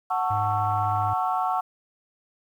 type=chord; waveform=sine; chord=F# minor seventh; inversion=none; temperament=just; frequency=740 / 888 / 1110 / 1332 Hz; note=F#5 / A5 / C#6 / E6; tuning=0 / +16 / +2 / +18 cents; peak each=-25 / -29 / -28 / -30 dBFS; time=0.1-1.61 s; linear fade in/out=10 ms
type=tone with pitch glide; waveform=triangle; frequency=103.83 to 102.82 Hz; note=G#2 to G#2; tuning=0 to -17 cents; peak=-26 dBFS; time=0.3-1.14 s; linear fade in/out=10 ms; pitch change=-17 cents; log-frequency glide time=0.49-0.89 s
effects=tanh soft clip ceiling -11 dBFS + 9-bit